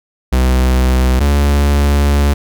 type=tone pair in turn; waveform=45% pulse; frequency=63.7 / 71.5 Hz; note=C2 / D2; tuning=-46 / -46 cents; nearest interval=major second; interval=200 cents; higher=second; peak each=-9 dBFS; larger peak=neither; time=0.32-1.2 / 1.2-2.34 s; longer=second; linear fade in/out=10 ms; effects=none